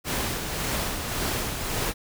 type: noise with tremolo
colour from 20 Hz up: pink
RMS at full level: -27 dBFS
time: 0.04-1.94 s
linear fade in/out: 50 ms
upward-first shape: sine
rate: 1.8 Hz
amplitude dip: 40%
effects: none